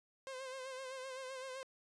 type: tone with vibrato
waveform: sawtooth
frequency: 523.3 Hz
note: C5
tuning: in tune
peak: -40 dBFS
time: 0.27-1.63 s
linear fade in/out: 0 ms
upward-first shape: sine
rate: 7.8 Hz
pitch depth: 48 cents each way
effects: resampled to 22050 Hz